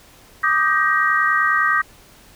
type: chord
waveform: sine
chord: Eb major seventh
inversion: third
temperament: equal with one note detuned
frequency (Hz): 1174.7 / 1244.5 / 1568 / 1888.5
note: D6 / Eb6 / G6 / Bb6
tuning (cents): 0 / 0 / 0 / +22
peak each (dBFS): -22 / -20 / -20 / -19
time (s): 0.43-1.82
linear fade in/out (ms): 10
effects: pink hiss -48 dBFS RMS until 2.35 s